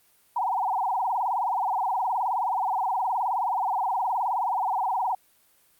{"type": "tone with vibrato", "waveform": "sine", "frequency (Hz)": 850, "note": "G#5", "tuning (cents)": 40, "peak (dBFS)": -23, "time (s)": [0.36, 5.15], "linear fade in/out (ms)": 5, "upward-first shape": "sine", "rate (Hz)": 19, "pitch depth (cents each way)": 250, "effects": ["white hiss -62 dBFS RMS until 5.79 s", "Opus 32 kbps"]}